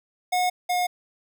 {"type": "tone pair in turn", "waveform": "square", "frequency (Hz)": [726, 718.5], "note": ["F#5", "F5"], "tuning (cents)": [-33, 49], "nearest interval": "unison", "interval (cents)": 18, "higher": "first", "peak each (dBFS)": [-21, -22], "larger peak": "first", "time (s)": [[0.32, 0.5], [0.69, 0.87]], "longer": "neither", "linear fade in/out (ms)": 10, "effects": []}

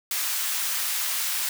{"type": "high-pass noise", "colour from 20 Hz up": "white", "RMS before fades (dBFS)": -27, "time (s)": [0.11, 1.49], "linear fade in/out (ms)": 2, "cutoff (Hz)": 1100, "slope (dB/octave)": 12, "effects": []}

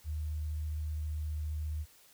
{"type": "tone with vibrato", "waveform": "sine", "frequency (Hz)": 76.6, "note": "D#2", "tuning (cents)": -27, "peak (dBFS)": -33, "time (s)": [0.04, 1.86], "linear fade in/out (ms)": 50, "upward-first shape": "triangle", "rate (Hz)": 15, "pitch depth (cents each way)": 15, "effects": ["white hiss -61 dBFS RMS until 2.13 s"]}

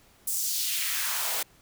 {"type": "noise with high-pass filter sweep", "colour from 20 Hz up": "white", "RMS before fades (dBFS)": -29, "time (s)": [0.27, 1.43], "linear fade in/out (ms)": 5, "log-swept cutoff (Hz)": [8700, 500], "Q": 1.5, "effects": ["pink hiss -59 dBFS RMS until 1.61 s"]}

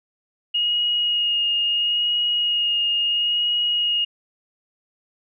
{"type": "tone with vibrato", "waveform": "sine", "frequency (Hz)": 2868, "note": "F7", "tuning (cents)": 45, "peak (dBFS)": -18, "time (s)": [0.54, 4.05], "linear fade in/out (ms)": 10, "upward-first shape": "sine", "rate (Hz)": 0.74, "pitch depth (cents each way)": 15, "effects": []}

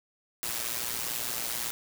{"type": "noise with amplitude modulation", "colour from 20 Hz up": "white", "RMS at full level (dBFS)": -30, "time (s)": [0.43, 1.71], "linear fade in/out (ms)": 0, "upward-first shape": "sine", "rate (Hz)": 118, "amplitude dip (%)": 70, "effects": []}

